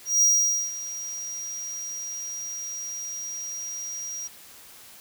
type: tone with ADSR envelope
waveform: square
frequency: 5730 Hz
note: F8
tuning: 44 cents sharp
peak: -16 dBFS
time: 0.05-4.28 s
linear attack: 170 ms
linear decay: 490 ms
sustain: -16 dB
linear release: 13 ms
effects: white hiss -48 dBFS RMS until 5 s